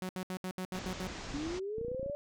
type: tone bursts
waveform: sawtooth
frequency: 185 Hz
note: F#3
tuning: in tune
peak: -32 dBFS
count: 8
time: 0.02-1.071 s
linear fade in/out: 0 ms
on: 71 ms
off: 69 ms
type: low-pass noise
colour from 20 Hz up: pink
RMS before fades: -43 dBFS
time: 0.73-1.6 s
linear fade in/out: 20 ms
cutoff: 7200 Hz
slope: 48 dB/octave
type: linear sweep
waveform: sine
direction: up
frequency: 277.2 to 587.3 Hz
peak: -35 dBFS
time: 1.34-2.15 s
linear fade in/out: 0 ms
type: clicks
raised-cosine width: 3 ms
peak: -31 dBFS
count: 10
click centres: 1.783 / 1.813 / 1.848 / 1.883 / 1.916 / 1.947 / 1.996 / 2.03 / 2.062 / 2.098 s
effects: none